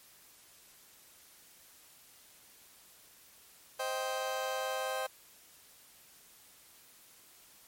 30% pulse chord, C minor, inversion none, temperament just, 523.3 / 627.9 / 784.9 Hz, C5 / Eb5 / G5, 0 / +16 / +2 cents, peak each -34 / -37 / -36 dBFS, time 3.79-5.07 s, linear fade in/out 10 ms, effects white hiss -59 dBFS RMS until 7.67 s + MP3 64 kbps

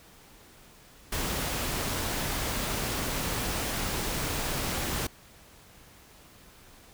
pink noise, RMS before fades -31 dBFS, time 1.12-5.07 s, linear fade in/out 5 ms, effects pink hiss -54 dBFS RMS until 6.93 s

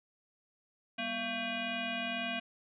sine tone with frequency modulation, 1568 Hz, G6, in tune, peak -33 dBFS, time 0.98-2.4 s, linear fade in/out 10 ms, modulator 442 Hz, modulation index 3.4, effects none

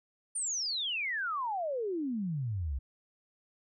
sine exponential sweep, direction down, 9330 to 61.74 Hz, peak -31 dBFS, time 0.35-2.79 s, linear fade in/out 10 ms, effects none

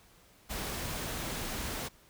pink noise, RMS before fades -37 dBFS, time 0.49-1.89 s, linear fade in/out 20 ms, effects pink hiss -61 dBFS RMS until 2.09 s

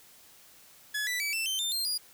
sawtooth tone with pitch steps, 1700 / 1975.5 / 2296 / 2668 / 3100 / 3602 / 4186 / 4864 Hz, G#6 / B6 / D7 / E7 / G7 / A7 / C8 / D#8, +40 / 0 / -40 / +20 / -20 / +40 / 0 / -40 cents, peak -26 dBFS, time 0.94-1.98 s, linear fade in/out 10 ms, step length 130 ms, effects white hiss -56 dBFS RMS until 2.13 s

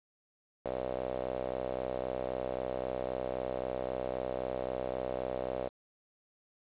sawtooth tone with band-pass filter, 63.8 Hz, C2, 43 cents flat, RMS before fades -36 dBFS, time 0.65-5.69 s, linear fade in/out 5 ms, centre 570 Hz, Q 4.4, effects resampled to 8000 Hz + 9-bit

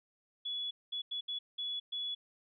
sine tone bursts at uneven times, 3400 Hz, G#7, 40 cents sharp, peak -35 dBFS, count 6, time 0.45-0.71 / 0.92-1.02 / 1.11-1.21 / 1.28-1.39 / 1.58-1.8 / 1.92-2.15 s, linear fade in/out 10 ms, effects none

